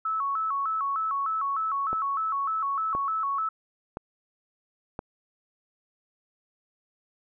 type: tone with vibrato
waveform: sine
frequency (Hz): 1204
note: D6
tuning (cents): +43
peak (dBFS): -25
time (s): 0.05-3.49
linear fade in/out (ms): 5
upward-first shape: square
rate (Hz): 3.3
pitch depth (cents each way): 140
type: click train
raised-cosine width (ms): 1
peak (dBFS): -19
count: 4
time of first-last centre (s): 1.93-4.991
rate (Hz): 0.98
effects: none